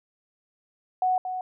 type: tone with echo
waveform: sine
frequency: 740 Hz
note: F#5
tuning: in tune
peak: -20 dBFS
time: 1.02-1.18 s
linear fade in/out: 2 ms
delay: 230 ms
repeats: 1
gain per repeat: -8 dB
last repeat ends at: 1.41 s
effects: none